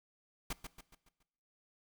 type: noise with echo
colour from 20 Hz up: pink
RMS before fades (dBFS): -38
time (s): 0.5-0.53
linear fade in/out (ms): 5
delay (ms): 140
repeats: 5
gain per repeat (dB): -7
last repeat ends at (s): 1.23
effects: noise-tail reverb RT60 1.0 s tail -20 dB re dry